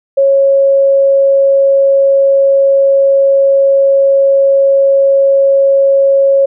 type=tone; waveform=sine; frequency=549 Hz; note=C#5; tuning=17 cents flat; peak=-5 dBFS; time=0.17-6.46 s; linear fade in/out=10 ms; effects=none